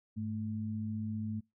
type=tone pair together; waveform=sine; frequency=102.74 / 217.7 Hz; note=G#2 / A3; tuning=-18 / -18 cents; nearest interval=octave + minor second; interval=1300 cents; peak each=-38 / -36 dBFS; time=0.16-1.41 s; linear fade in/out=20 ms; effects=noise-tail reverb RT60 0.2 s tail -26 dB re dry